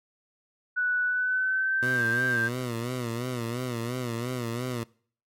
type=tone with pitch glide; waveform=sine; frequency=1480 to 1577.1 Hz; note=F#6 to G6; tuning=0 to +10 cents; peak=-23 dBFS; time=0.76-2.49 s; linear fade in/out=20 ms; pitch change=+110 cents; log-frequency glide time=1.05-1.98 s
type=tone with vibrato; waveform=15% pulse; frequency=121.1 Hz; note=B2; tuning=34 cents flat; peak=-23 dBFS; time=1.82-4.84 s; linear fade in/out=10 ms; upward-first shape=sine; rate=2.9 Hz; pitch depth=95 cents each way
effects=noise-tail reverb RT60 0.5 s tail -23 dB re dry + MP3 64 kbps

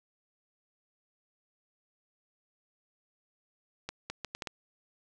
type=accelerating click train; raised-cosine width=0.2 ms; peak=-19 dBFS; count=6; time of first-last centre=3.89-4.472 s; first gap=210 ms; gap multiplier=0.7; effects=9-bit

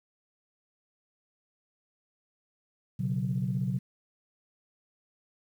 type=chord; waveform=sine; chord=B suspended second; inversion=none; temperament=equal with one note detuned; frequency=122.9 / 138.59 / 185 Hz; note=B2 / C#3 / F#3; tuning=-8 / 0 / 0 cents; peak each=-31 dBFS; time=2.99-3.79 s; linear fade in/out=10 ms; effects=tanh soft clip ceiling -19 dBFS + 10-bit

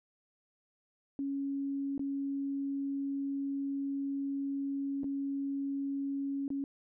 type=tone with dropouts; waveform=sine; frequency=277.2 Hz; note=C#4; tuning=in tune; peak=-32 dBFS; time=1.19-6.64 s; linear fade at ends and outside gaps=1 ms; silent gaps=1.979-1.994 / 5.034-5.042 / 6.48-6.503 s; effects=none

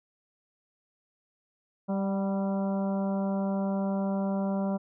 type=harmonic tone with a mistuned harmonic; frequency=196 Hz; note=G3; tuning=in tune; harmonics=1 / 2 / 3 / 4 / 5 / 6 / 7; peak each=-27 / -40 / -34 / -40 / -42 / -50 / -49 dBFS; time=1.88-4.78 s; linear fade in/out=20 ms; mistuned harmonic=4; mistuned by=-34 cents; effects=none

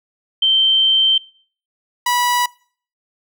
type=tone pair in turn; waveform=sine / sawtooth; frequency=3120 / 977.4 Hz; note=G7 / B5; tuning=-9 / -18 cents; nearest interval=octave + minor sixth; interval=2009 cents; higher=first; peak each=-11 dBFS; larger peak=neither; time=0.42-1.18 / 2.06-2.46 s; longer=first; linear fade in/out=5 ms; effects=noise-tail reverb RT60 0.5 s tail -24 dB re dry

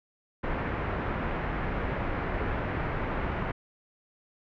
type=low-pass noise; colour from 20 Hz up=pink; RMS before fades=-31 dBFS; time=0.43-3.52 s; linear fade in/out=10 ms; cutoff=2100 Hz; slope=24 dB/octave; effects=none

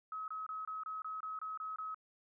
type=tone bursts; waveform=sine; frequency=1279 Hz; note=D#6; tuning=47 cents sharp; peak=-39 dBFS; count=10; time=0.12-1.945 s; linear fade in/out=2 ms; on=160 ms; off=25 ms; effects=none

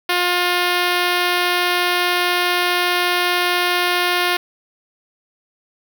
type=tone with notch filter; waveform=5% pulse; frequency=355.2 Hz; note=F4; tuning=29 cents sharp; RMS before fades=-18 dBFS; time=0.09-4.37 s; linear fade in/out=5 ms; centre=7800 Hz; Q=0.78; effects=none

